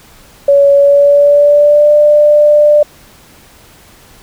sine tone with pitch glide, 563 to 594.1 Hz, C#5 to D5, +27 to +20 cents, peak -3 dBFS, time 0.48-2.83 s, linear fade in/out 5 ms, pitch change +93 cents, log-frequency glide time 0.75-1.91 s, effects pink hiss -41 dBFS RMS until 4.22 s

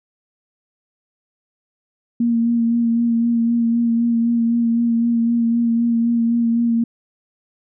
sine tone with vibrato, 233.1 Hz, A#3, in tune, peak -14 dBFS, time 2.2-6.84 s, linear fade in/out 5 ms, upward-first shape sine, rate 3.9 Hz, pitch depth 22 cents each way, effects none

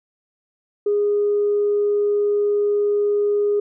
sine tone, 411.7 Hz, G#4, 15 cents flat, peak -15 dBFS, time 0.86-3.6 s, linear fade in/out 5 ms, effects tanh soft clip ceiling -11 dBFS

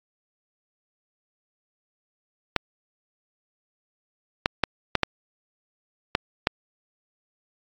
clicks, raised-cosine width 0.3 ms, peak -3 dBFS, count 7, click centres 2.563 / 4.459 / 4.637 / 4.953 / 5.033 / 6.151 / 6.471 s, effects AAC 48 kbps

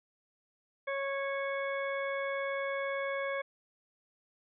harmonic tone with a mistuned harmonic, 551 Hz, C#5, 11 cents flat, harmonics 1 / 2 / 3 / 4 / 6, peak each -34 / -40 / -40 / -40 / -53 dBFS, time 0.87-3.42 s, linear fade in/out 10 ms, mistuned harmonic 6, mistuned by +37 cents, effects none

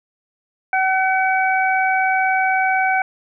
harmonic tone, 758 Hz, F#5, 42 cents sharp, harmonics 1 / 2 / 3, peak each -17 / -20 / -22 dBFS, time 0.73-3.02 s, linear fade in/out 2 ms, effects none

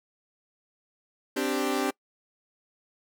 sawtooth chord, C suspended second, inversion none, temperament equal, 261.6 / 293.7 / 392 Hz, C4 / D4 / G4, 0 / 0 / 0 cents, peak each -26 dBFS, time 1.36-1.91 s, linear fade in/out 10 ms, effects noise-tail reverb RT60 0.1 s tail -24 dB re dry

